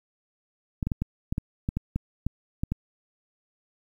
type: clicks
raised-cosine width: 5 ms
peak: -14 dBFS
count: 12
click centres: 0.828 / 0.87 / 0.918 / 1.02 / 1.325 / 1.381 / 1.689 / 1.77 / 1.96 / 2.266 / 2.635 / 2.72 s
effects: 9-bit